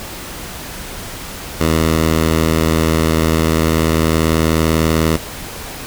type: tone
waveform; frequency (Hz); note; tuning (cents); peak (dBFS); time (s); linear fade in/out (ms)
10% pulse; 80.2; E2; -47; -4; 1.6-5.17; 10
effects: pink hiss -29 dBFS RMS until 5.86 s